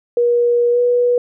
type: tone with pitch glide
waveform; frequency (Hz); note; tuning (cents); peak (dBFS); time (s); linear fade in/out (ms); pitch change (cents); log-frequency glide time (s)
sine; 478.8 to 487.2; A#4 to B4; +46 to -24; -11; 0.17-1.18; 2; +30; 0.71-0.79
effects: none